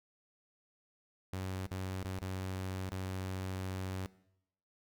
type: tone with dropouts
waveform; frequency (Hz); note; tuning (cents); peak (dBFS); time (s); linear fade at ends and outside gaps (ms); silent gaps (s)
sawtooth; 94; F#2; +28; -33; 1.33-4.06; 0; 1.664-1.712 / 2.028-2.049 / 2.187-2.219 / 2.891-2.92
effects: noise-tail reverb RT60 0.8 s tail -20 dB re dry